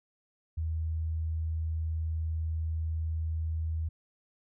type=tone; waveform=sine; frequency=80.2 Hz; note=E2; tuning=47 cents flat; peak=-29 dBFS; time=0.57-3.89 s; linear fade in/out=10 ms; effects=none